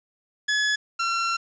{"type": "tone pair in turn", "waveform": "sawtooth", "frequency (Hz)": [1700, 1361.4], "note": ["G#6", "F6"], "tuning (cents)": [40, -45], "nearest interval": "major third", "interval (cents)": 385, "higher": "first", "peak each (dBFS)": [-17, -19], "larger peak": "first", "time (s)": [[0.48, 0.76], [0.99, 1.37]], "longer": "second", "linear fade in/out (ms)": 10, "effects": ["resampled to 16000 Hz", "8-bit"]}